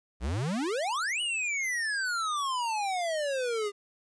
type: exponential two-way sweep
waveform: square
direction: up then down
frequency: 55 to 2965 to 398.9 Hz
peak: -29 dBFS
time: 0.2-3.72 s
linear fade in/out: 50 ms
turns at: 1.21 s
effects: resampled to 22050 Hz + 11-bit